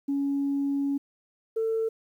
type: tone pair in turn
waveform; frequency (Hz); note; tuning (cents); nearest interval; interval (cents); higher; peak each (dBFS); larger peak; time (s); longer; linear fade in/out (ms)
sine; 279.7 / 447.5; C#4 / A4; +16 / +29; minor sixth; 813; second; -23; neither; 0.08-0.98 / 1.56-1.89; first; 10
effects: tanh soft clip ceiling -20 dBFS + 10-bit